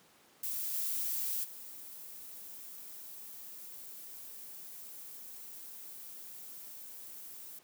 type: noise with level steps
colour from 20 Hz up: violet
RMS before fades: -37 / -35 / -48 dBFS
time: 0.43-7.59 s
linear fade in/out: 5 ms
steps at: 0.73 / 1.43 s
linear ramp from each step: 20 ms
effects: pink hiss -63 dBFS RMS until 7.63 s + high-pass 200 Hz 12 dB/octave